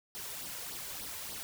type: noise with flanger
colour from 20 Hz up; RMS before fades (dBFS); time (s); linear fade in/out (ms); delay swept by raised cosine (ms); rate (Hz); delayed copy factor
white; -42; 0.15-1.43; 0; 0.21 to 2.11; 3.4; +0.6
effects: none